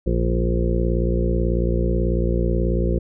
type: harmonic tone with a mistuned harmonic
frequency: 58.27 Hz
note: A#1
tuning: in tune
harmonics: 1 / 2 / 3 / 4 / 6 / 7 / 8 / 9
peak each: -20 / -27 / -25 / -30 / -26 / -30 / -31 / -30 dBFS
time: 0.06-2.99 s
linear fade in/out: 10 ms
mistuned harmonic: 1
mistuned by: -39 cents
effects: none